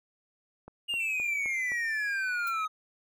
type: click train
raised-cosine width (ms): 1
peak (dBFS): -31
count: 5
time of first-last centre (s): 0.68-1.719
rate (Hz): 3.85
type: exponential sweep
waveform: triangle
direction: down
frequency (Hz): 2856 to 1253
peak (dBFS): -27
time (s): 0.88-2.68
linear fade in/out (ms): 20
type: tone with pitch glide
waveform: triangle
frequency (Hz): 2347 to 2400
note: D7 to D7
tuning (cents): -2 to +37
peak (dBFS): -36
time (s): 1-2.65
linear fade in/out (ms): 2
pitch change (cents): +39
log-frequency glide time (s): 1.91-2.15
type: noise with exponential decay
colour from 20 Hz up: violet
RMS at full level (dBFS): -37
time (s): 2.47-2.55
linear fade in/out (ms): 2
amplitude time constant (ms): 17
effects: none